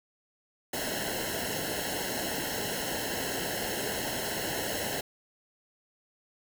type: noise with comb filter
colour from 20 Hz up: pink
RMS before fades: -33 dBFS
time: 0.73-5.01 s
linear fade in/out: 5 ms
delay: 0.84 ms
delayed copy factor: -0.95
effects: none